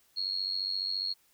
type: tone with amplitude modulation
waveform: sine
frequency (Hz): 4292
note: C8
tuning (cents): +43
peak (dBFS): -26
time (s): 0.16-1.14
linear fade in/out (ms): 20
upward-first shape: sine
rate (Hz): 94.5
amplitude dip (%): 90
effects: white hiss -67 dBFS RMS until 1.33 s